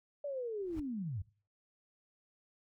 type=linear sweep; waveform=sine; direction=down; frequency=588 to 82.41 Hz; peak=-36 dBFS; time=0.24-1.22 s; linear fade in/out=5 ms
type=noise with exponential growth; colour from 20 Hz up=brown; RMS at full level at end=-42 dBFS; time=0.57-0.8 s; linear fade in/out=5 ms; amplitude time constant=48 ms
effects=noise-tail reverb RT60 0.4 s tail -20 dB re dry